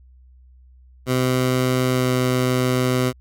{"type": "tone with pitch glide", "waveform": "15% pulse", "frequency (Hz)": [127.8, 126.92], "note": ["C3", "B2"], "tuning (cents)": [-40, 48], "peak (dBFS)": -11, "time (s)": [1.06, 3.13], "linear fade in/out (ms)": 50, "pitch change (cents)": -12, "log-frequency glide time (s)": [1.9, 2.08], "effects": ["added 63 Hz sine -46 dBFS peak until 3.2 s"]}